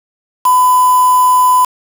sine tone with quantisation, 1004 Hz, B5, 28 cents sharp, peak -6 dBFS, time 0.45-1.65 s, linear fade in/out 5 ms, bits 3, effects none

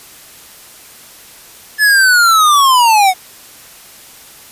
square linear sweep, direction down, 1735 to 723 Hz, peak -7 dBFS, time 1.78-3.14 s, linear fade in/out 50 ms, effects white hiss -38 dBFS RMS until 4.51 s + resampled to 32000 Hz

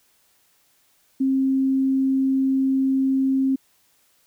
sine tone, 266.8 Hz, C4, 34 cents sharp, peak -17 dBFS, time 1.2-3.56 s, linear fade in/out 10 ms, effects white hiss -62 dBFS RMS until 4.26 s

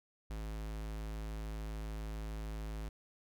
square tone, 53.5 Hz, A1, 48 cents flat, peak -40 dBFS, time 0.3-2.89 s, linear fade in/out 5 ms, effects none

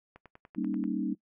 click train, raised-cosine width 0.5 ms, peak -34 dBFS, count 8, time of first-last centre 0.16-0.84 s, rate 10.3 Hz
sine chord, Eb dominant seventh, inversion first, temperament equal, 196 / 233.1 / 277.2 / 311.1 Hz, G3 / Bb3 / Db4 / Eb4, 0 / 0 / 0 / 0 cents, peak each -34 dBFS, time 0.56-1.15 s, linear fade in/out 20 ms
effects noise-tail reverb RT60 0.1 s tail -21 dB re dry

